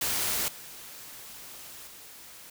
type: noise with level steps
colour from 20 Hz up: white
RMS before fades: -29 / -45 / -48 dBFS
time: 0.01-2.5 s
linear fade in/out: 5 ms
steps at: 0.48 / 1.87 s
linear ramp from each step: 2 ms
effects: none